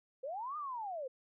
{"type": "linear two-way sweep", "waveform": "sine", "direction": "up then down", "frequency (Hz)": [493.9, 1238, 493.9], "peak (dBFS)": -38, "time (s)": [0.23, 1.08], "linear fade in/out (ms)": 10, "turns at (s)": 0.57, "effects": []}